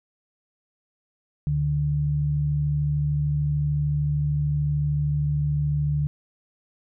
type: tone pair together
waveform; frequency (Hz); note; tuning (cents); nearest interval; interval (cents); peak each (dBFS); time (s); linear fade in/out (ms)
sine; 73.42 / 146.83; D2 / D3; 0 / 0; octave; 1200; -29 / -21; 1.47-6.07; 0
effects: none